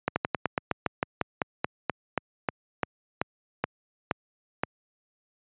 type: slowing click train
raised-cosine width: 0.5 ms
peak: -9 dBFS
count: 20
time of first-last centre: 0.08-4.635 s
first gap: 80 ms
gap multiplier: 1.11
effects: high-pass 100 Hz 12 dB/octave + resampled to 8000 Hz